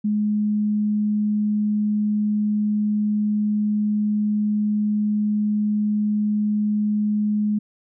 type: tone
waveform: sine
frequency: 210 Hz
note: G#3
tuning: 19 cents sharp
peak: -18 dBFS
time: 0.04-7.59 s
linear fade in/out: 10 ms
effects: none